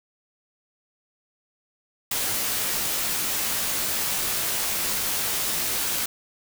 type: noise with comb filter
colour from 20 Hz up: white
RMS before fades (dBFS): -26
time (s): 2.11-6.06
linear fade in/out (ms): 5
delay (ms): 16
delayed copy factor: -0.5
effects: none